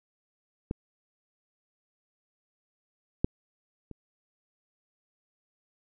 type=clicks; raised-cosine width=3 ms; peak=-17 / -10 / -29 dBFS; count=3; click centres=0.711 / 3.245 / 3.913 s; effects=none